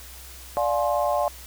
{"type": "chord", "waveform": "sine", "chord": "D half-diminished seventh", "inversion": "none", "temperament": "just", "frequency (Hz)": [587.3, 704.8, 845.8, 1057.2], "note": ["D5", "F5", "Ab5", "C6"], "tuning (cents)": [0, 16, 31, 18], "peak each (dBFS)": [-24, -25, -28, -29], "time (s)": [0.57, 1.28], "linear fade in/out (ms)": 0, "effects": ["added 63 Hz sine -44 dBFS peak until 1.46 s", "white hiss -44 dBFS RMS until 1.46 s"]}